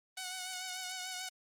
5% pulse tone with vibrato, 740 Hz, F#5, in tune, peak -27 dBFS, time 0.17-1.29 s, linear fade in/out 5 ms, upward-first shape triangle, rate 6.8 Hz, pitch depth 36 cents each way, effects Opus 24 kbps

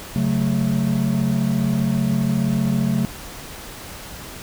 triangle chord, F# minor, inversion second, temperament equal, 138.59 / 185 / 220 Hz, C#3 / F#3 / A3, 0 / 0 / 0 cents, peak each -20 / -20 / -19 dBFS, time 0.16-3.05 s, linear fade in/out 0 ms, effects pink hiss -36 dBFS RMS until 4.42 s

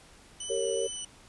5% pulse tone with vibrato, 2983 Hz, F#7, 13 cents sharp, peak -26 dBFS, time 0.4-1.05 s, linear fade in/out 5 ms, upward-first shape triangle, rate 2.6 Hz, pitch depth 13 cents each way
sine chord, G diminished, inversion none, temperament equal with one note detuned, 392 / 458.9 / 554.4 Hz, G4 / Bb4 / Db5, 0 / -27 / 0 cents, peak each -33 / -30 / -33 dBFS, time 0.49-0.88 s, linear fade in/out 20 ms
effects pink hiss -55 dBFS RMS until 1.28 s + resampled to 24000 Hz

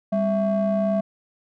triangle ring-modulated tone, 230 Hz, A#3, 23 cents flat, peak -14 dBFS, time 0.12-1.01 s, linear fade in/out 10 ms, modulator 429 Hz, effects none

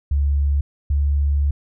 sine tone pair in turn, 71 / 71.45 Hz, C#2 / D2, +42 / -47 cents, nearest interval unison, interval 11 cents, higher second, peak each -15 dBFS, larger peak neither, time 0.11-0.61 / 0.9-1.51 s, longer second, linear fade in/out 5 ms, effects none

